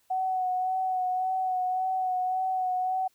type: tone with vibrato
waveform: sine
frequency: 744 Hz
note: F#5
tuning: 9 cents sharp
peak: -25 dBFS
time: 0.1-3.08 s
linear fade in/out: 10 ms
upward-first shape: sine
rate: 1.8 Hz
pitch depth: 23 cents each way
effects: white hiss -68 dBFS RMS until 3.14 s